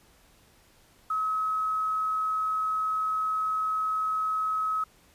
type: tone with quantisation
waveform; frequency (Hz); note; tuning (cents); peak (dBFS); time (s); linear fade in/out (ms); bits
sine; 1281; E6; -50; -25; 1.1-4.84; 5; 9
effects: pink hiss -60 dBFS RMS until 5.14 s + resampled to 32000 Hz